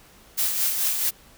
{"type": "noise with tremolo", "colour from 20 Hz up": "blue", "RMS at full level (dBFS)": -22, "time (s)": [0.37, 1.11], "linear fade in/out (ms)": 20, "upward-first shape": "sine", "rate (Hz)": 4.6, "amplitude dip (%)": 45, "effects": ["pink hiss -52 dBFS RMS until 1.37 s"]}